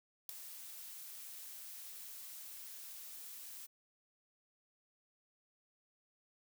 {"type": "noise with ADSR envelope", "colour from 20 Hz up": "blue", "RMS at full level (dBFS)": -38, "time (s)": [0.29, 3.67], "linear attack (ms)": 3, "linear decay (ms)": 4, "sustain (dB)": -12, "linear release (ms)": 19, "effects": []}